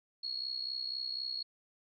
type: tone with amplitude modulation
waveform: sine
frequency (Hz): 4320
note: C#8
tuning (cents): -45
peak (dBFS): -32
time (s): 0.23-1.43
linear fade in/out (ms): 10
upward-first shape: sine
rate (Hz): 64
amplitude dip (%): 75
effects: none